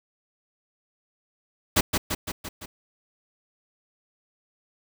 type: noise with echo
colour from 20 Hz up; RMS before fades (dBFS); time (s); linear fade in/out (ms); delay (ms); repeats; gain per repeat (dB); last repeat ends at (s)
pink; -19; 1.76-1.81; 10; 170; 5; -4; 2.66
effects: none